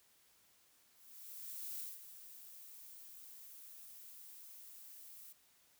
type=noise with ADSR envelope; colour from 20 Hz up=violet; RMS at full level=-44 dBFS; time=0.93-5.33 s; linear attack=870 ms; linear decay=180 ms; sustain=-11 dB; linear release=10 ms; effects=white hiss -70 dBFS RMS until 5.79 s